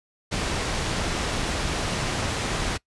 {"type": "low-pass noise", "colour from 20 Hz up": "pink", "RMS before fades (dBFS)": -27, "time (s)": [0.31, 2.78], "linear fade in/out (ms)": 20, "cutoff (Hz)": 7100, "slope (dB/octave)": 12, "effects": ["noise-tail reverb RT60 0.1 s tail -22 dB re dry", "resampled to 24000 Hz"]}